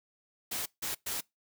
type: noise bursts at uneven times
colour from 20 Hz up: white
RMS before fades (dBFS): -35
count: 3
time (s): 0.51-0.66 / 0.82-0.95 / 1.06-1.21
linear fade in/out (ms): 10
effects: noise-tail reverb RT60 0.2 s tail -24 dB re dry

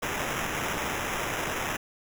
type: noise with sample-and-hold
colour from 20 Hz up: blue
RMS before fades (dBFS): -31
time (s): 0.02-1.77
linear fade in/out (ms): 10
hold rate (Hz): 4410
effects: none

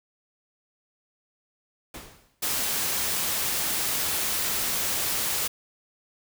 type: noise with exponential decay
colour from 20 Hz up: pink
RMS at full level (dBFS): -37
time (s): 1.94-2.45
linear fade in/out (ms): 5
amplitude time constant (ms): 110
type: noise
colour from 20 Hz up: white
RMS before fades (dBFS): -27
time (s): 2.42-5.48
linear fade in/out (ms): 10
effects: none

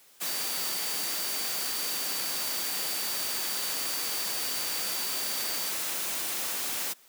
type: tone in noise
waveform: sine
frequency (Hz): 4612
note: D8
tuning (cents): -32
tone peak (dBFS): -37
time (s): 0.25-5.71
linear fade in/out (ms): 20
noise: white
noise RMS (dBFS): -32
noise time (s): 0.2-6.94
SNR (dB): -8
effects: white hiss -58 dBFS RMS until 7.08 s + high-pass 200 Hz 12 dB/octave

